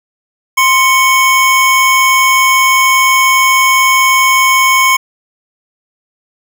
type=tone pair together; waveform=square; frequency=1046.5 / 2217 Hz; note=C6 / C#7; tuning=0 / 0 cents; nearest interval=octave + minor second; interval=1300 cents; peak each=-10 dBFS; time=0.57-4.97 s; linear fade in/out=10 ms; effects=none